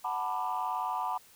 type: chord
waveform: sine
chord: B minor seventh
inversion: second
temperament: just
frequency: 740.8 / 889 / 987.8 / 1185.3 Hz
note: F#5 / A5 / B5 / D6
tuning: +2 / +18 / 0 / +16 cents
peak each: -35 / -35 / -33 / -37 dBFS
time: 0.04-1.18 s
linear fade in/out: 10 ms
effects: tanh soft clip ceiling -23 dBFS + white hiss -58 dBFS RMS until 1.35 s